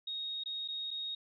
sine tone with dropouts, 3744 Hz, A#7, 7 cents sharp, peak -36 dBFS, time 0.07-1.15 s, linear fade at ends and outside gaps 5 ms, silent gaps 0.437-0.458 / 0.678-0.684 / 0.907-0.911 s, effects none

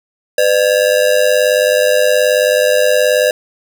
square ring-modulated tone, 554.4 Hz, C#5, in tune, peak -7 dBFS, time 0.38-3.31 s, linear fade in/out 2 ms, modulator 49.4 Hz, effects none

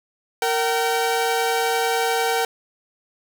sawtooth tone pair together, 462.2 / 766.6 Hz, A#4 / G5, -15 / -39 cents, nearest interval major sixth, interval 876 cents, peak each -18 dBFS, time 0.42-2.45 s, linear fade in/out 2 ms, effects none

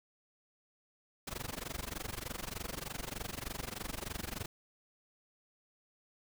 pink noise with amplitude modulation, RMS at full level -38 dBFS, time 1.27-4.46 s, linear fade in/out 5 ms, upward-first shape sine, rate 23.3 Hz, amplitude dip 95%, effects none

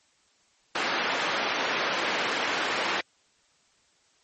white band-pass noise, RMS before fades -28 dBFS, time 0.75-3.01 s, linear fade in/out 5 ms, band 290 to 2300 Hz, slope 12 dB/octave, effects white hiss -65 dBFS RMS until 4.23 s + MP3 32 kbps

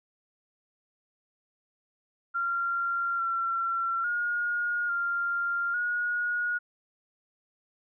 sine tone with pitch steps, 1382 / 1359 / 1431 / 1393 / 1446 Hz, F6 / F6 / F6 / F6 / F#6, -19 / -48 / +42 / -5 / -40 cents, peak -26 dBFS, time 2.34-6.59 s, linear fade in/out 20 ms, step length 850 ms, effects none

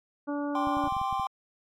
harmonic tone, 288.9 Hz, D4, 28 cents flat, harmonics 1 / 2 / 3 / 4 / 5, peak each -30 / -36 / -40 / -42 / -44 dBFS, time 0.27-0.89 s, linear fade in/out 20 ms
triangle chord, G suspended fourth, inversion none, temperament equal, 784 / 1046.5 / 1174.7 Hz, G5 / C6 / D6, 0 / 0 / 0 cents, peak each -29 / -29 / -34 dBFS, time 0.55-1.27 s, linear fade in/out 2 ms
clicks, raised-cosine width 5 ms, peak -29 dBFS, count 9, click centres 0.672 / 0.77 / 0.84 / 0.875 / 0.924 / 0.967 / 1.015 / 1.127 / 1.197 s
effects AAC 48 kbps

